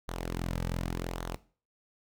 sawtooth tone with flanger, 43.1 Hz, F1, 22 cents flat, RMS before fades -35 dBFS, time 0.08-1.36 s, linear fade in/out 0 ms, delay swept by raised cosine 0.39 to 2.89 ms, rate 0.87 Hz, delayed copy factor -0.55, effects noise-tail reverb RT60 0.4 s tail -18 dB re dry

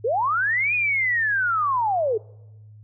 sine linear two-way sweep, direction up then down, 406.8 to 2493 to 406.8 Hz, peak -19 dBFS, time 0.04-2.18 s, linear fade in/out 10 ms, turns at 0.74 s, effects noise-tail reverb RT60 1.0 s tail -25 dB re dry + added 106 Hz sine -43 dBFS peak until 2.83 s

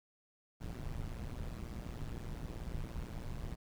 brown noise with amplitude modulation, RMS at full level -38 dBFS, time 0.6-3.56 s, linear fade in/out 20 ms, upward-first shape sine, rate 118 Hz, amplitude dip 95%, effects none

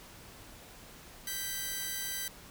5% pulse tone pair together, 1565 / 1971.8 Hz, G6 / B6, -3 / -3 cents, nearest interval major third, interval 400 cents, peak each -27 dBFS, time 1.27-2.28 s, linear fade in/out 2 ms, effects pink hiss -52 dBFS RMS until 2.5 s

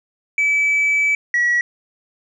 sine tone pair in turn, 2300 / 1926.1 Hz, D7 / B6, -37 / -44 cents, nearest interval minor third, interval 307 cents, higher first, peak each -12 dBFS, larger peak neither, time 0.38-1.15 / 1.34-1.61 s, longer first, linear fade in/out 2 ms, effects tanh soft clip ceiling -12 dBFS

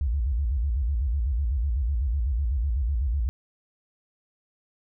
sine tone with vibrato, 63.4 Hz, B1, 46 cents sharp, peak -22 dBFS, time 0.01-3.29 s, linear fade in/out 0 ms, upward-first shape square, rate 8 Hz, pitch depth 210 cents each way, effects none

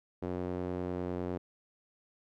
sawtooth tone with band-pass filter, 89.9 Hz, F#2, 49 cents flat, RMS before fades -36 dBFS, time 0.22-1.38 s, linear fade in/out 10 ms, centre 390 Hz, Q 1.2, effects none

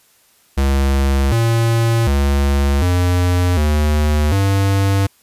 square tone with pitch steps, 68.3 / 115.1 / 69.9 / 89.3 / 75.1 / 98.1 Hz, C#2 / A#2 / C#2 / F2 / D2 / G2, -25 / -22 / +15 / +39 / +39 / +2 cents, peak -13 dBFS, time 0.57-5.07 s, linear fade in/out 10 ms, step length 750 ms, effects white hiss -54 dBFS RMS until 5.22 s + resampled to 32000 Hz

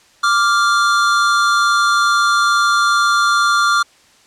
square tone pair together, 1174.7 / 1397 Hz, D6 / F6, 0 / 0 cents, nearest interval minor third, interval 300 cents, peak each -15 dBFS, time 0.23-3.83 s, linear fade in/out 10 ms, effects white hiss -50 dBFS RMS until 4.26 s + low-pass 7000 Hz 12 dB/octave

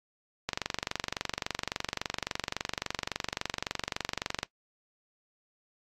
click train, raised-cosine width 0.2 ms, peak -12 dBFS, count 94, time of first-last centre 0.49-4.431 s, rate 23.6 Hz, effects noise-tail reverb RT60 0.1 s tail -20 dB re dry + AAC 64 kbps

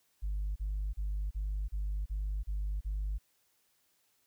sine tone bursts, 50.4 Hz, G1, 49 cents sharp, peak -30 dBFS, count 8, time 0.22-3.185 s, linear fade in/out 20 ms, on 340 ms, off 35 ms, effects tanh soft clip ceiling -29 dBFS + white hiss -73 dBFS RMS until 4.26 s

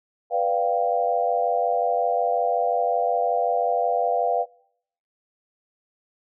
sine chord, G dominant seventh, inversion first, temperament equal, 493.9 / 587.3 / 698.5 / 784 Hz, B4 / D5 / F5 / G5, 0 / 0 / 0 / 0 cents, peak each -25 / -28 / -22 / -27 dBFS, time 0.3-4.46 s, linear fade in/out 50 ms, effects noise-tail reverb RT60 0.7 s tail -24 dB re dry

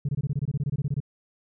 sine tone bursts, 141.3 Hz, C#3, 34 cents sharp, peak -21 dBFS, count 16, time 0.05-1.003 s, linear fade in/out 5 ms, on 38 ms, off 23 ms, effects tanh soft clip ceiling -21 dBFS

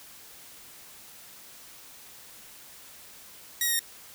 5% pulse tone with pitch steps, 1899 / 1875 / 1851.3 Hz, A#6 / A#6 / A#6, +32 / +10 / -12 cents, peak -14 dBFS, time 3.61-3.793 s, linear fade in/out 2 ms, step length 61 ms, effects white hiss -49 dBFS RMS until 4.14 s

